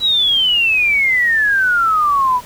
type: exponential sweep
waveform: sine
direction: down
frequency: 3951 to 970 Hz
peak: -11 dBFS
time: 0-2.41 s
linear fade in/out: 50 ms
effects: pink hiss -38 dBFS RMS until 2.45 s